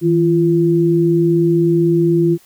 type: tone pair together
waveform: sine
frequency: 161.5 / 342 Hz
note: E3 / F4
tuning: -35 / -36 cents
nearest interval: octave + minor second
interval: 1299 cents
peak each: -15 / -12 dBFS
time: 0.01-2.38 s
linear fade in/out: 50 ms
effects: white hiss -50 dBFS RMS until 2.45 s